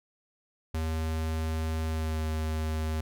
square tone with pitch glide, 79.8 to 78.66 Hz, D#2 to D#2, +44 to +19 cents, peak -29 dBFS, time 0.74-3.01 s, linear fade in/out 5 ms, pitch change -25 cents, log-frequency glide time 1.87-2.2 s, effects none

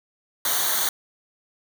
white noise with comb filter, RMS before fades -23 dBFS, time 0.45-0.89 s, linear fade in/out 2 ms, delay 0.39 ms, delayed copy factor -0.8, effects none

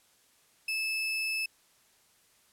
35% pulse tone, 2616 Hz, E7, 14 cents flat, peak -28 dBFS, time 0.68-1.46 s, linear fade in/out 5 ms, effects white hiss -65 dBFS RMS until 2.52 s + low-pass 12000 Hz 12 dB/octave

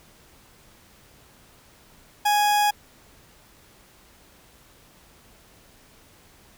40% pulse tone, 830.6 Hz, G#5, in tune, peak -17 dBFS, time 2.25-2.71 s, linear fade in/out 10 ms, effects pink hiss -54 dBFS RMS until 6.57 s

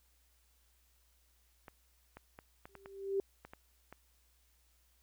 clicks, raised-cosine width 0.5 ms, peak -34 dBFS, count 9, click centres 1.682 / 2.17 / 2.389 / 2.655 / 2.753 / 2.859 / 3.45 / 3.535 / 3.926 s
sine tone with exponential growth, 392 Hz, G4, in tune, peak -28 dBFS, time 2.69-3.2 s, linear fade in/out 1 ms, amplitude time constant 110 ms
effects added 60 Hz sine -70 dBFS peak until 5.02 s + white hiss -73 dBFS RMS until 5.02 s

